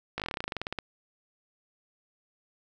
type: slowing click train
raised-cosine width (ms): 0.3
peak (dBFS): -16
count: 18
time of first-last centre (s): 0.18-0.788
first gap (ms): 18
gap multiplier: 1.08
effects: none